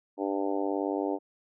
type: harmonic tone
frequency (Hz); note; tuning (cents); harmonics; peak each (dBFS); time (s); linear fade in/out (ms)
98.7; G2; +12; 3 / 4 / 5 / 6 / 7 / 8 / 9; -31 / -33 / -35 / -37 / -38 / -39 / -40; 0.17-1.19; 50
effects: none